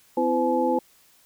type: tone cluster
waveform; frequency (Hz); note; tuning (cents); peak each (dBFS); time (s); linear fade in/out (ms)
sine; 255.4 / 334.5 / 509 / 854; C4 / E4 / C5 / G#5; -42 / +25 / -48 / +48; -26 / -26 / -24 / -25; 0.17-0.79; 5
effects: white hiss -58 dBFS RMS until 1.25 s